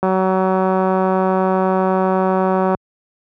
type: click train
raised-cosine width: 1 ms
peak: -4 dBFS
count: 512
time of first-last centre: 0.03-2.748 s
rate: 188 Hz
effects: high-pass 80 Hz 12 dB/octave